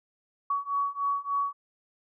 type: beating tone pair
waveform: sine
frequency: 1125 / 1128.4 Hz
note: C#6 / C#6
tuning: +25 / +30 cents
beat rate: 3.4 Hz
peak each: -30 / -29 dBFS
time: 0.5-1.53 s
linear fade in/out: 5 ms
effects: none